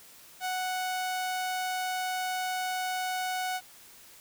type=tone; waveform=sawtooth; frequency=740 Hz; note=F#5; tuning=in tune; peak=-26 dBFS; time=0.4-3.61 s; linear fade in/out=50 ms; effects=white hiss -53 dBFS RMS until 4.2 s